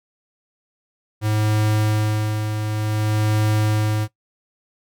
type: tone with tremolo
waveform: square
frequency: 107.1 Hz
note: A2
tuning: 46 cents flat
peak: -17 dBFS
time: 1.21-4.08 s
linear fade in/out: 50 ms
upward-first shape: sine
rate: 0.55 Hz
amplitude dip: 50%
effects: noise-tail reverb RT60 0.1 s tail -17 dB re dry